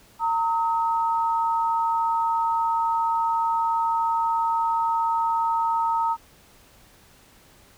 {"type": "tone pair together", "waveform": "sine", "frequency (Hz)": [917, 1273.5], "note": ["A#5", "D#6"], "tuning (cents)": [-29, 40], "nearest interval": "tritone", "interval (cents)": 569, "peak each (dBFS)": [-21, -27], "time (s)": [0.19, 6.17], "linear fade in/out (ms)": 50, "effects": ["pink hiss -54 dBFS RMS until 7.77 s"]}